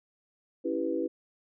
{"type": "chord", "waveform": "sine", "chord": "C# half-diminished seventh", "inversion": "none", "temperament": "equal", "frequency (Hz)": [277.2, 329.6, 392, 493.9], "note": ["C#4", "E4", "G4", "B4"], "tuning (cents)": [0, 0, 0, 0], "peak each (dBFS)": [-35, -31, -35, -33], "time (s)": [0.64, 1.08], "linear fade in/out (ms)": 20, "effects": []}